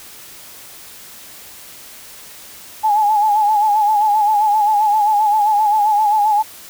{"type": "tone with vibrato", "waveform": "sine", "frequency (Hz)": 844, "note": "G#5", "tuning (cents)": 28, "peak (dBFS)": -11, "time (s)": [2.83, 6.43], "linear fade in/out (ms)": 20, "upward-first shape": "sine", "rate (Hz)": 7.6, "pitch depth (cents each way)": 64, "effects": ["white hiss -38 dBFS RMS until 6.69 s"]}